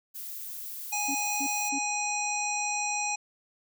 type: noise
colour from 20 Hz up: violet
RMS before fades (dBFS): -39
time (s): 0.14-1.7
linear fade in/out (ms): 20
type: harmonic tone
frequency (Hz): 831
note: G#5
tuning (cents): +1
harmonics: 1 / 3 / 5 / 7 / 9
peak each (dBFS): -32 / -33 / -42 / -34 / -35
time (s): 0.92-3.16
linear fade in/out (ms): 10
type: tone bursts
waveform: sine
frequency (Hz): 277.2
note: C#4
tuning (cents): 0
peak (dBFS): -32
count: 3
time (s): 1.08-1.79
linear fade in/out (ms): 10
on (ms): 70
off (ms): 250
effects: none